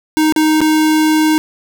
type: tone with dropouts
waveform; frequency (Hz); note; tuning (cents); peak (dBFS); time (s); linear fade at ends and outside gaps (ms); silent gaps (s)
square; 311.1; D#4; 0; -10; 0.17-1.38; 0; 0.324-0.362 / 0.606-0.615
effects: none